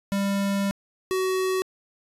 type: tone pair in turn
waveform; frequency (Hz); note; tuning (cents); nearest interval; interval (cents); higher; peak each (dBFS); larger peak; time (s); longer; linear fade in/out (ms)
square; 198.4 / 375.2; G3 / F#4; +21 / +24; major seventh; 1103; second; -23; neither; 0.12-0.71 / 1.11-1.62; first; 0
effects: resampled to 32000 Hz